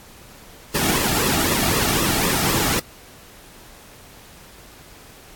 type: noise with flanger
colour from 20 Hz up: pink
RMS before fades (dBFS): -20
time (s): 0.74-2.8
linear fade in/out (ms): 10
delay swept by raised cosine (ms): 1.3 to 2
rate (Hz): 3.9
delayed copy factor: -0.65
effects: pink hiss -45 dBFS RMS until 5.35 s + AAC 64 kbps